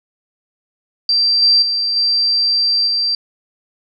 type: tone with level steps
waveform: sine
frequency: 4701 Hz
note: D8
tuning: 1 cent sharp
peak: -11 / -8 / -15 / -12 / -14 dBFS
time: 1.09-3.15 s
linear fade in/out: 2 ms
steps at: 1.42 / 1.62 / 1.96 / 2.87 s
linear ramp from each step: 5 ms
effects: none